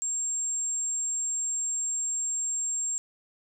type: tone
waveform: sine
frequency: 7459 Hz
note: A#8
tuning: in tune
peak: -27 dBFS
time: 0.02-2.98 s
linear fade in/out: 0 ms
effects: none